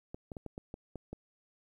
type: clicks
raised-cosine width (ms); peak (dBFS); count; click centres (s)
2; -28; 8; 0.145 / 0.318 / 0.368 / 0.463 / 0.579 / 0.741 / 0.957 / 1.13
effects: 11-bit